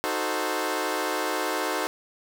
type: chord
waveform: 15% pulse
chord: D# diminished seventh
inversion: none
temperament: equal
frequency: 311.1 / 370 / 440 / 523.3 Hz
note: D#4 / F#4 / A4 / C5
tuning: 0 / 0 / 0 / 0 cents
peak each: -25 dBFS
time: 0.04-1.87 s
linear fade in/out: 0 ms
effects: none